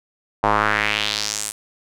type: tone with band-pass filter sweep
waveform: square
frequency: 52.8 Hz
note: G#1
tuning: 29 cents sharp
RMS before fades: -21 dBFS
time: 0.43-1.52 s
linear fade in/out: 5 ms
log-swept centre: 860 to 9500 Hz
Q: 2.5
effects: none